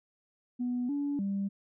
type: tone with pitch steps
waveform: sine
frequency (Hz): 246.1 / 285.8 / 197.9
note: B3 / D4 / G3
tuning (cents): -6 / -47 / +17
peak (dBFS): -28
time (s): 0.59-1.49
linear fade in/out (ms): 20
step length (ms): 300
effects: tanh soft clip ceiling -25 dBFS